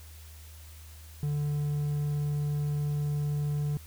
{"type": "tone", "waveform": "triangle", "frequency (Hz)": 146.83, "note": "D3", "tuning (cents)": 0, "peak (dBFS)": -25, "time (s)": [1.23, 3.77], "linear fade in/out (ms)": 0, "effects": ["added 78 Hz sine -46 dBFS peak until 3.86 s", "white hiss -54 dBFS RMS until 3.86 s"]}